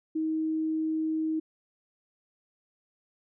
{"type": "tone", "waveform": "sine", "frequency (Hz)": 316.2, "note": "D#4", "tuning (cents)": 28, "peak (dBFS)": -26, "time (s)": [0.15, 1.4], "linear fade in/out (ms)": 10, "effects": []}